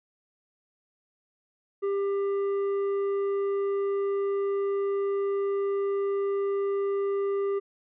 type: tone with tanh clipping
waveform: sine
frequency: 397.4 Hz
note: G4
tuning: 24 cents sharp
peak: -26 dBFS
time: 1.82-7.6 s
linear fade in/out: 20 ms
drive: 7 dB
effects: none